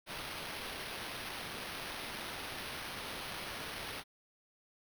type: noise with sample-and-hold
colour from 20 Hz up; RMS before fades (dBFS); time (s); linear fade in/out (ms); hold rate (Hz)
blue; -43; 0.06-4.04; 50; 7350
effects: none